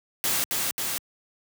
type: noise with echo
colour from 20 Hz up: white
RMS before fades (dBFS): -25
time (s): 0.24-0.44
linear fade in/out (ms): 0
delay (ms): 270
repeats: 2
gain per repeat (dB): -2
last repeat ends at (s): 0.98
effects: high-pass 100 Hz 12 dB/octave